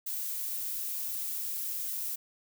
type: noise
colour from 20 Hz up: violet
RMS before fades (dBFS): -35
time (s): 0.06-2.16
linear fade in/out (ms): 10
effects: none